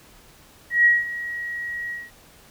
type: tone with ADSR envelope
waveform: sine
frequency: 1905 Hz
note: A#6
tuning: 37 cents sharp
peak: -11 dBFS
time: 0.7-2.11 s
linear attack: 150 ms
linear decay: 190 ms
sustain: -16 dB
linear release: 200 ms
effects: pink hiss -51 dBFS RMS until 2.5 s